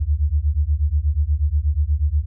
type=beating tone pair; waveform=sine; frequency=70.1 / 78.4 Hz; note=C#2 / D#2; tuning=+20 / +14 cents; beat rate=8.3 Hz; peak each=-19 dBFS; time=0-2.26 s; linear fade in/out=20 ms; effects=none